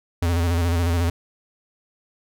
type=tone with vibrato; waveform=square; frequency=85.4 Hz; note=F2; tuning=38 cents flat; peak=-19 dBFS; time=0.22-1.1 s; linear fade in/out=5 ms; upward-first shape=square; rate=14 Hz; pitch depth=47 cents each way; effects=none